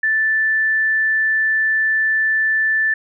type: tone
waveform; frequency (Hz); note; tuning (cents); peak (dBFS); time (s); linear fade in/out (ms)
sine; 1760; A6; 0; -14; 0.03-2.94; 5
effects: none